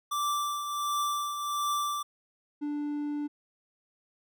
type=tone with tremolo; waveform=square; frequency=1171 Hz; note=D6; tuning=5 cents flat; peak=-27 dBFS; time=0.11-2.03 s; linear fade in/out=10 ms; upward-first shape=triangle; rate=1.4 Hz; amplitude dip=55%
type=tone; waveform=triangle; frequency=293.7 Hz; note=D4; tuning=in tune; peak=-28 dBFS; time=2.61-3.28 s; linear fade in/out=20 ms
effects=none